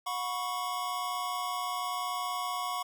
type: chord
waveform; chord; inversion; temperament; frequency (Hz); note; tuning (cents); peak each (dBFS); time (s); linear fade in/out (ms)
square; F# suspended fourth; none; equal with one note detuned; 723.5 / 987.8 / 1108.7; F#5 / B5 / C#6; -39 / 0 / 0; -38 / -39 / -35; 0.06-2.83; 10
effects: none